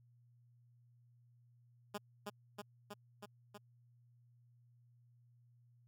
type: tone with echo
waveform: 10% pulse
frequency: 205.6 Hz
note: G#3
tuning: 17 cents flat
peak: -32 dBFS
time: 1.94-1.98 s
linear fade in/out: 10 ms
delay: 320 ms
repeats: 5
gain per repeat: -2 dB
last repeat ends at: 3.58 s
effects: added 120 Hz sine -65 dBFS peak until 5.87 s